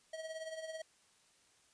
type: tone with tremolo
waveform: square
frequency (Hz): 640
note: D#5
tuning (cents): +49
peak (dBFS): -40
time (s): 0.13-0.82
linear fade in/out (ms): 5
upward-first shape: triangle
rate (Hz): 18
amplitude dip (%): 70
effects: white hiss -69 dBFS RMS until 1.73 s + resampled to 22050 Hz